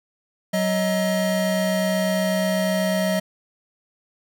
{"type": "tone pair together", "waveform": "square", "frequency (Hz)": [187.6, 631], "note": ["F#3", "D#5"], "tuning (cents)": [24, 24], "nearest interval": "octave + major sixth", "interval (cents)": 2100, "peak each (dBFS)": -23, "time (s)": [0.53, 3.2], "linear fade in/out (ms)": 10, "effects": []}